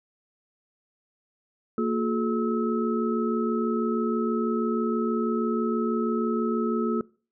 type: tone cluster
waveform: sine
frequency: 230.6 / 359.5 / 425.7 / 1293 Hz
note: A#3 / F#4 / G#4 / E6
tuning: -19 / -50 / +43 / -34 cents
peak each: -25 / -29 / -29 / -33 dBFS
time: 1.78-7.01 s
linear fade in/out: 2 ms
effects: noise-tail reverb RT60 0.4 s tail -23 dB re dry